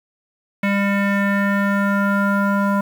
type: tone with low-pass filter sweep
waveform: square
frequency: 200 Hz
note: G3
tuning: 35 cents sharp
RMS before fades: -18 dBFS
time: 0.63-2.81 s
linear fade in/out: 5 ms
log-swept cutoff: 2200 to 1200 Hz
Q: 4.5
effects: 7-bit